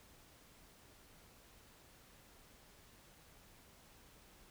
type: silence
effects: pink hiss -63 dBFS RMS until 4.5 s